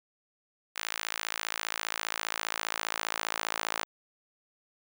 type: tone with high-pass filter sweep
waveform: sawtooth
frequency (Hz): 55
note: A1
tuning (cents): 0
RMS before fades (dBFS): -35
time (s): 0.75-3.85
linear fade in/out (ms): 20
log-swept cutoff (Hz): 1700 to 980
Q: 0.91
effects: none